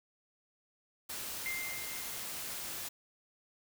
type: noise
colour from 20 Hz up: white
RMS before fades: -41 dBFS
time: 1.09-2.89 s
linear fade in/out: 10 ms
type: tone with exponential decay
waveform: sine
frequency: 2097 Hz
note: C7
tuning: 3 cents sharp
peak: -34 dBFS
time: 1.46-2.75 s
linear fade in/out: 1 ms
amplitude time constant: 280 ms
effects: none